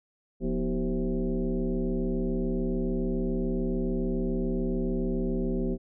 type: tone with frequency modulation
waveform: sine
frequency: 103.5 Hz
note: G#2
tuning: 5 cents flat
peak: -25 dBFS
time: 0.4-5.78 s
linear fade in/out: 50 ms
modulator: 140 Hz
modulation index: 2.4
effects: none